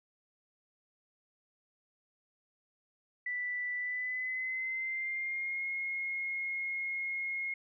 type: tone with pitch glide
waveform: sine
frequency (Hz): 1975.5 to 2154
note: B6 to C7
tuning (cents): 0 to +50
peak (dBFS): -33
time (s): 3.26-7.54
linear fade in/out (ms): 5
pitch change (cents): +150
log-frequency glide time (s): 3.77-5.65
effects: none